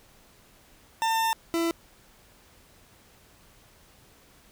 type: tone pair in turn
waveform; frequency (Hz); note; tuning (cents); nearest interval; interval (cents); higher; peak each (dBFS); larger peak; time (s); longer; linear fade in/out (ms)
40% pulse; 899 / 334; A5 / E4; +37 / +23; octave + perfect fourth; 1714; first; -22 / -23; first; 1.02-1.33 / 1.54-1.71; first; 0
effects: pink hiss -57 dBFS RMS until 4.51 s